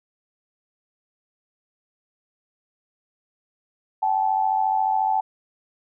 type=tone pair together; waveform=sine; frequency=769 / 863.2 Hz; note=G5 / A5; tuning=-33 / -33 cents; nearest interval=major second; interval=200 cents; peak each=-22 / -21 dBFS; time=4.02-5.21 s; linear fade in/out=10 ms; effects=none